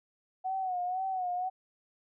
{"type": "tone with vibrato", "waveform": "sine", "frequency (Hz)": 740, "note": "F#5", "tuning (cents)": 0, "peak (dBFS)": -30, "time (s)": [0.44, 1.5], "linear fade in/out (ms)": 20, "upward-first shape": "sine", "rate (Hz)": 2, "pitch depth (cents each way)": 65, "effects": []}